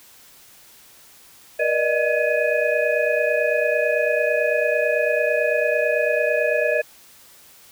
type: tone cluster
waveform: sine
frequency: 477 / 593 / 622 / 1695 / 2496 Hz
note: A#4 / D5 / D#5 / G#6 / D#7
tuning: +40 / +17 / -1 / +35 / +5 cents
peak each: -24 / -23 / -22 / -25 / -27 dBFS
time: 1.59-6.82 s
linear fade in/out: 10 ms
effects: white hiss -49 dBFS RMS until 7.71 s